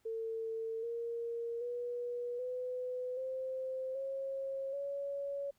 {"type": "tone with pitch steps", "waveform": "sine", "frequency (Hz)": [449.7, 466.6, 484.2, 502.4, 521.4, 541, 561.4], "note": ["A4", "A#4", "B4", "B4", "C5", "C#5", "C#5"], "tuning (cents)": [38, 2, -34, 30, -6, -42, 22], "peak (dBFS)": -36, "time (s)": [0.05, 5.51], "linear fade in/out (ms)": 10, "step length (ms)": 780, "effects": ["pink hiss -75 dBFS RMS until 5.58 s"]}